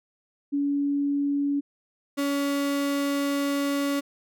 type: tone pair in turn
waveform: sine / 35% pulse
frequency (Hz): 284 / 282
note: C#4 / C#4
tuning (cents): +42 / +30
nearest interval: unison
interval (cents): 12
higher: first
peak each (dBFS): -22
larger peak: neither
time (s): 0.52-1.61 / 2.17-4.01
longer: second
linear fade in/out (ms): 20
effects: none